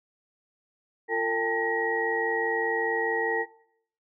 sine tone cluster, 346.6 / 452 / 797 / 882 / 1897 Hz, F4 / A4 / G5 / A5 / A#6, -13 / +47 / +28 / +4 / +30 cents, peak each -35 / -27 / -34 / -34 / -29 dBFS, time 1.08-3.46 s, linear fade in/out 50 ms, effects noise-tail reverb RT60 0.6 s tail -17 dB re dry

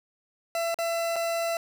40% pulse tone with dropouts, 671 Hz, E5, 31 cents sharp, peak -25 dBFS, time 0.55-1.57 s, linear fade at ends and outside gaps 1 ms, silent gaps 0.744-0.787 / 1.159-1.163 s, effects none

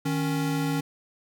square tone pair together, 155.56 / 277.2 Hz, D#3 / C#4, 0 / 0 cents, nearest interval minor seventh, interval 1000 cents, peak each -28 / -28 dBFS, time 0.05-0.81 s, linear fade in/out 10 ms, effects none

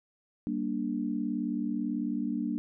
sine chord, G minor, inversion none, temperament just, 196 / 235.2 / 294 Hz, G3 / Bb3 / D4, 0 / +16 / +2 cents, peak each -35 / -32 / -33 dBFS, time 0.47-2.58 s, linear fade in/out 0 ms, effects none

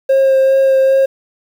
triangle tone with vibrato, 535 Hz, C5, 38 cents sharp, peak -5 dBFS, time 0.09-1.06 s, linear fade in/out 10 ms, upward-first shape sine, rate 2.5 Hz, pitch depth 12 cents each way, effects tanh soft clip ceiling -2 dBFS + 7-bit

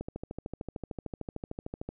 click train, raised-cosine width 2 ms, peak -23 dBFS, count 26, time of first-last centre 0.01-1.89 s, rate 13.3 Hz, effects none

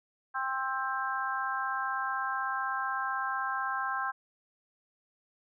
harmonic tone, 264.1 Hz, C4, 16 cents sharp, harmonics 3 / 4 / 5 / 6, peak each -37 / -34 / -36 / -35 dBFS, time 0.34-4.12 s, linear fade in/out 20 ms, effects none

